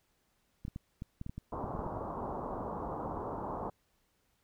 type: clicks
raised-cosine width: 5 ms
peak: -28 dBFS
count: 12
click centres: 0.651 / 0.681 / 0.761 / 1.021 / 1.214 / 1.264 / 1.295 / 1.38 / 1.642 / 1.751 / 1.793 / 1.864 s
type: low-pass noise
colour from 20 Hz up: white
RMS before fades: -39 dBFS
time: 1.52-3.7 s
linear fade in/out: 5 ms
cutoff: 1100 Hz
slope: 48 dB/octave
effects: pink hiss -75 dBFS RMS until 4.43 s